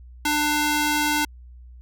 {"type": "tone with high-pass filter", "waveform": "square", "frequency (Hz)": 298.4, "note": "D4", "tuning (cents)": 28, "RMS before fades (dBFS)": -22, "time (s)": [0.25, 1.25], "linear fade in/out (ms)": 5, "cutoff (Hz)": 610, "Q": 0.53, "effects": ["added 61 Hz sine -41 dBFS peak until 1.81 s"]}